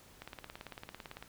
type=click train; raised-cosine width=0.3 ms; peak=-28 dBFS; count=19; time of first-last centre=0.22-1.226 s; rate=17.9 Hz; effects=pink hiss -59 dBFS RMS until 1.28 s